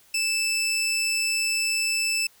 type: tone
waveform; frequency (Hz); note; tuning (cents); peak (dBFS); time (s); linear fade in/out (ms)
20% pulse; 2637; E7; 0; -18; 0.14-2.27; 5
effects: white hiss -57 dBFS RMS until 2.4 s